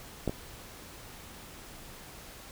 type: clicks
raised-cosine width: 2 ms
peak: -15 / -19 dBFS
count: 2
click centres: 0.277 / 0.295 s
effects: pink hiss -48 dBFS RMS until 2.51 s